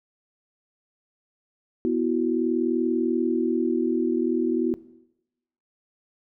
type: chord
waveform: sine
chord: B suspended fourth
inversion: none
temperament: equal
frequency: 246.9 / 329.6 / 370 Hz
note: B3 / E4 / F#4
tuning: 0 / 0 / 0 cents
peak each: -25 dBFS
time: 1.85-4.74 s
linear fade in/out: 0 ms
effects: noise-tail reverb RT60 0.9 s tail -19 dB re dry